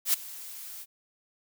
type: noise with ADSR envelope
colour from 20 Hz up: blue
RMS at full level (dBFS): -22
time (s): 0.05-0.86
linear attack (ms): 88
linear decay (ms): 7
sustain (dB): -20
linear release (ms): 42
effects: none